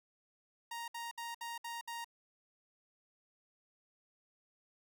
sawtooth tone bursts, 934 Hz, A#5, 3 cents sharp, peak -37 dBFS, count 6, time 0.71-2.045 s, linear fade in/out 5 ms, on 170 ms, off 63 ms, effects none

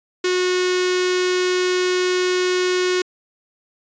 sawtooth tone with notch filter, 364.4 Hz, F#4, 26 cents flat, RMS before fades -19 dBFS, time 0.24-3.02 s, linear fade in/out 5 ms, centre 760 Hz, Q 0.88, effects resampled to 16000 Hz

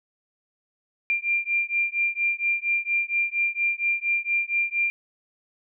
sine beating tone pair, 2382 / 2386.3 Hz, D7 / D7, +24 / +27 cents, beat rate 4.3 Hz, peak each -25 dBFS, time 1.1-4.9 s, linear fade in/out 0 ms, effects none

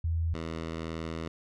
sine / 10% pulse tone pair in turn, 82.41 / 81.46 Hz, E2 / E2, 0 / -20 cents, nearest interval unison, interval 20 cents, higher first, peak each -26 dBFS, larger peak neither, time 0.04-0.34 / 0.34-1.28 s, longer second, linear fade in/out 5 ms, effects low-pass 5000 Hz 12 dB/octave

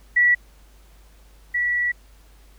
sine tone pair in turn, 1945 / 1945 Hz, B6 / B6, -27 / -27 cents, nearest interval unison, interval 0 cents, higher neither, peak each -13 / -19 dBFS, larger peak first, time 0.16-0.35 / 1.54-1.92 s, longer second, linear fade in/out 10 ms, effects added 50 Hz sine -48 dBFS peak until 2.58 s + pink hiss -57 dBFS RMS until 2.58 s

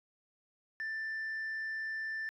sine tone, 1772 Hz, A6, 12 cents sharp, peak -33 dBFS, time 0.8-2.29 s, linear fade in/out 0 ms, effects tanh soft clip ceiling -34 dBFS

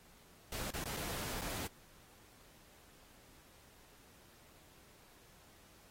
pink noise with dropouts, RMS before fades -42 dBFS, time 0.52-1.67 s, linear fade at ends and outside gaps 2 ms, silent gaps 0.706-0.737 / 0.84-0.856 / 0.966-0.97 / 1.413-1.416 s, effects pink hiss -63 dBFS RMS until 5.9 s + AAC 48 kbps

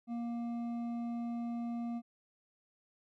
sine tone with hard clipping, 235.4 Hz, A#3, 17 cents sharp, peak -37 dBFS, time 0.07-2.02 s, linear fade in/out 50 ms, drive 7 dB, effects none

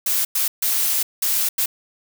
blue noise bursts at uneven times, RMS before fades -20 dBFS, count 5, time 0.06-0.25 / 0.35-0.48 / 0.62-1.03 / 1.22-1.49 / 1.58-1.66 s, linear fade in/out 5 ms, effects none

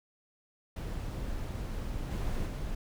brown noise with level steps, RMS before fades -36 / -33 / -36 dBFS, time 0.76-2.75 s, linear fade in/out 5 ms, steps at 2.11 / 2.46 s, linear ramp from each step 2 ms, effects none

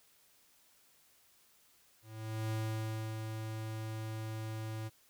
square tone with ADSR envelope, 110 Hz, A2, in tune, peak -34 dBFS, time 2.02-4.9 s, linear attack 490 ms, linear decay 640 ms, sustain -5 dB, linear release 30 ms, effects white hiss -67 dBFS RMS until 5.09 s

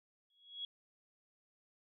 sine tone with exponential growth, 3332 Hz, G#7, 5 cents sharp, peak -37 dBFS, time 0.3-0.65 s, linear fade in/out 2 ms, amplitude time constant 74 ms, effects none

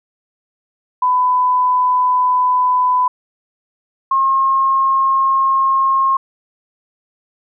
sine tone pair in turn, 1001 / 1074.6 Hz, B5 / C6, +23 / +46 cents, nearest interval minor second, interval 123 cents, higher second, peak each -11 dBFS, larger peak neither, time 1.02-3.08 / 4.11-6.17 s, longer neither, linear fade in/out 5 ms, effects none

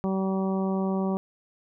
harmonic tone, 191.3 Hz, G3, 42 cents flat, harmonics 1 / 2 / 3 / 4 / 5 / 6, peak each -25 / -31 / -35 / -37 / -39 / -41 dBFS, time 0.04-1.17 s, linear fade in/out 0 ms, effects none

